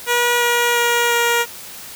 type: tone with pitch steps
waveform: 10% pulse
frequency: 481.3 / 478.3 / 475.2 / 472.2 Hz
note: B4 / A#4 / A#4 / A#4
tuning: -45 / +44 / +33 / +22 cents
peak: -6 dBFS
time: 0.06-1.46 s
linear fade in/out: 50 ms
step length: 350 ms
effects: white hiss -35 dBFS RMS until 1.95 s